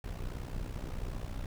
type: noise with amplitude modulation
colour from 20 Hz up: brown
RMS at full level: -35 dBFS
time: 0.04-1.46 s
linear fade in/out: 2 ms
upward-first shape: sine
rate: 61.5 Hz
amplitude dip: 75%
effects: none